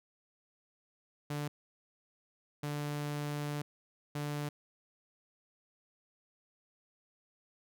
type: tone bursts at uneven times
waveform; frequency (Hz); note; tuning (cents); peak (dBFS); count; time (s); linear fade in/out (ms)
sawtooth; 146.83; D3; 0; -31; 3; 1.3-1.48 / 2.63-3.62 / 4.15-4.49; 5
effects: none